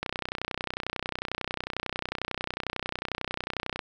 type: click train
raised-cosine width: 0.3 ms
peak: -14 dBFS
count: 118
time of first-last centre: 0.03-3.792 s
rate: 31.1 Hz
effects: none